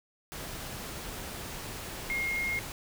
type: tone in noise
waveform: sine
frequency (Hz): 2140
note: C7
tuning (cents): +38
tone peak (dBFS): -29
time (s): 2.1-2.59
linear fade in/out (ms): 0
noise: pink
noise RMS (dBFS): -40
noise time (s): 0.32-2.72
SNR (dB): +8
effects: none